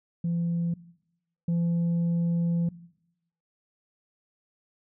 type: tone pair in turn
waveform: sine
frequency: 170 / 170 Hz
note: F3 / F3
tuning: -46 / -46 cents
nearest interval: unison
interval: 0 cents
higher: neither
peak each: -23 / -20 dBFS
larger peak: second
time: 0.24-0.74 / 1.48-2.69 s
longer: second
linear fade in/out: 5 ms
effects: noise-tail reverb RT60 0.8 s tail -20 dB re dry + tanh soft clip ceiling -22 dBFS